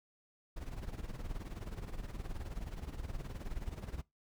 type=noise with tremolo; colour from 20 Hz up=brown; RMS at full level=-39 dBFS; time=0.56-4.02 s; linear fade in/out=10 ms; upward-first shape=sine; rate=19 Hz; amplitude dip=75%; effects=noise-tail reverb RT60 0.2 s tail -22 dB re dry